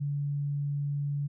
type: tone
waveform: sine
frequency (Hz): 143.4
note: D3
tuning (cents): -41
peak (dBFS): -28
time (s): 0-1.28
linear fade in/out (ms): 20
effects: none